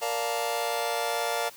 sawtooth chord, Bb major seventh, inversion none, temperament just, 466.2 / 582.7 / 699.2 / 874.1 Hz, Bb4 / D5 / F5 / A5, 0 / -14 / +2 / -12 cents, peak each -29 / -29 / -27 / -29 dBFS, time 0.01-1.5 s, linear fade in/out 20 ms, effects white hiss -49 dBFS RMS until 1.56 s

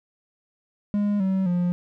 triangle tone with pitch steps, 205.4 / 190.54 / 176.76 Hz, G#3 / G3 / F3, -19 / -49 / +21 cents, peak -18 dBFS, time 0.94-1.72 s, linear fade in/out 0 ms, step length 260 ms, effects none

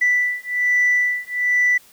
sine beating tone pair, 1975.5 / 1976.7 Hz, B6 / B6, 0 / +1 cents, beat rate 1.2 Hz, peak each -18 dBFS, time 0.01-1.78 s, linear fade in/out 10 ms, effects tanh soft clip ceiling -10 dBFS + white hiss -50 dBFS RMS until 1.92 s

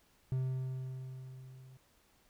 triangle tone with level ramp, 130 Hz, C3, 11 cents flat, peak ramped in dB -28 to -51 dBFS, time 0.32-1.77 s, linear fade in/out 0 ms, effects pink hiss -69 dBFS RMS until 2.29 s

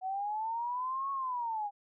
sine linear two-way sweep, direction up then down, 740 to 1108.7 to 801 Hz, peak -32 dBFS, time 0.01-1.71 s, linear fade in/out 50 ms, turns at 1.11 s, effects none

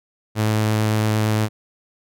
sawtooth tone with vibrato, 108.2 Hz, A2, 29 cents flat, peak -13 dBFS, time 0.35-1.49 s, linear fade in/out 50 ms, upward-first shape sine, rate 8.8 Hz, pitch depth 9 cents each way, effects none

